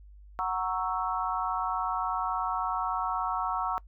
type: chord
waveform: sine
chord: F# dominant seventh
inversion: none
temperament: equal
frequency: 740 / 932.3 / 1108.7 / 1318.5 Hz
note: F#5 / A#5 / C#6 / E6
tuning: 0 / 0 / 0 / 0 cents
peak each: -33 dBFS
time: 0.39-3.78 s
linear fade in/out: 0 ms
effects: noise-tail reverb RT60 0.1 s tail -23 dB re dry + added 50 Hz sine -48 dBFS peak until 3.87 s